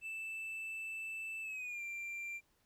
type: tone with pitch glide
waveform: triangle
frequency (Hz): 2643 to 2368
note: E7 to D7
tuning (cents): +4 to +14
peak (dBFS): -39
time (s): 0.01-2.41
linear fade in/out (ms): 50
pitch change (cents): -190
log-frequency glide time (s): 1.42-1.82
effects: pink hiss -75 dBFS RMS until 2.65 s